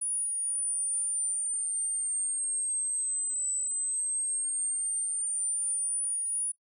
sine linear two-way sweep, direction down then up, 9740 to 8000 to 9740 Hz, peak -28 dBFS, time 0.01-6.52 s, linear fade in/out 10 ms, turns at 3.52 s, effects noise-tail reverb RT60 0.1 s tail -21 dB re dry

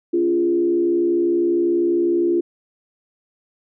sine tone with frequency modulation, 344.5 Hz, F4, 24 cents flat, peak -15 dBFS, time 0.13-2.41 s, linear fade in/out 10 ms, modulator 67.5 Hz, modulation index 0.61, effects none

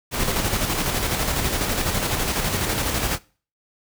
pink noise with tremolo, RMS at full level -22 dBFS, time 0.11-3.19 s, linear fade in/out 50 ms, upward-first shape square, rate 12 Hz, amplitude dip 35%, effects noise-tail reverb RT60 0.4 s tail -22 dB re dry

